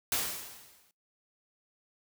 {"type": "noise with exponential decay", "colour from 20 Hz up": "white", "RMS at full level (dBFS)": -28, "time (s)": [0.12, 0.91], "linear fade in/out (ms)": 1, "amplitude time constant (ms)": 170, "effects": ["noise-tail reverb RT60 0.2 s tail -23 dB re dry"]}